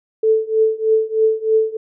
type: tone with tremolo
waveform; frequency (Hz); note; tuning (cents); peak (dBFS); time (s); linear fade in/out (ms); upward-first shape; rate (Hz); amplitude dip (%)
sine; 440; A4; 0; -9; 0.23-1.77; 5; triangle; 3.2; 95
effects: none